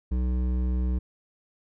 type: tone with hard clipping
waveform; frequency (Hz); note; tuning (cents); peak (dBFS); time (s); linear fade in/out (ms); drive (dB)
sine; 62.3; B1; +16; -25; 0.11-0.99; 10; 11
effects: none